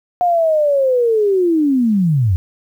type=linear sweep; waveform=sine; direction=down; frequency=720 to 82.41 Hz; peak=-11 dBFS; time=0.21-2.36 s; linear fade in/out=0 ms; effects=8-bit